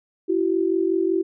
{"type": "tone pair together", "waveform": "sine", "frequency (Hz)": [334.7, 380], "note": ["E4", "F#4"], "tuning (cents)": [26, 46], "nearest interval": "major second", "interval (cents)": 220, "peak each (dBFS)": -21, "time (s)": [0.28, 1.23], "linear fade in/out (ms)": 20, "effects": []}